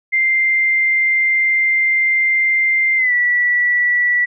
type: tone with pitch glide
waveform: sine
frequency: 2093 to 1952.8 Hz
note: C7 to B6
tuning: 0 to -20 cents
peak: -12 dBFS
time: 0.12-4.26 s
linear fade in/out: 20 ms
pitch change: -120 cents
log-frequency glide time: 2.97-3.13 s
effects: none